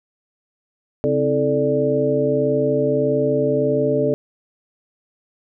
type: tone cluster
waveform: sine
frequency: 137.6 / 262 / 323.6 / 436.7 / 588 Hz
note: C#3 / C4 / E4 / A4 / D5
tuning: -12 / +2 / -32 / -13 / +2 cents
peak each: -25 / -23 / -27 / -19 / -21 dBFS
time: 1.04-4.14 s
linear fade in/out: 0 ms
effects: none